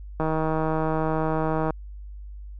click train, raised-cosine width 1 ms, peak -12 dBFS, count 239, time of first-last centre 0.2-1.706 s, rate 158 Hz, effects added 50 Hz sine -36 dBFS peak until 2.59 s

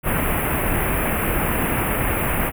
pink band-stop noise, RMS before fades -21 dBFS, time 0.03-2.52 s, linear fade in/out 50 ms, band 2700 to 10000 Hz, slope 48 dB/octave, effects none

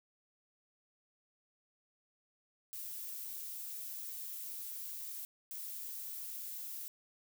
violet noise bursts at uneven times, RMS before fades -44 dBFS, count 2, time 2.73-5.25 / 5.51-6.88 s, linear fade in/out 0 ms, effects none

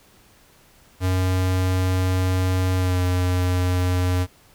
square tone with pitch glide, 92.5 to 90.54 Hz, F#2 to F#2, 0 to -37 cents, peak -19 dBFS, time 1-4.27 s, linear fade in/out 50 ms, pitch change -37 cents, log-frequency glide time 2.77-2.99 s, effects pink hiss -54 dBFS RMS until 4.54 s

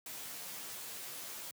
white noise with comb filter, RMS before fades -45 dBFS, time 0.06-1.51 s, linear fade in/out 2 ms, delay 12 ms, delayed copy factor -0.8, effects high-pass 100 Hz 12 dB/octave

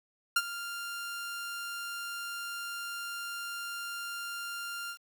sawtooth tone with ADSR envelope, 1395 Hz, F6, 2 cents flat, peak -18 dBFS, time 0.36-4.98 s, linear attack 6 ms, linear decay 45 ms, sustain -15 dB, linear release 80 ms, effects 9-bit

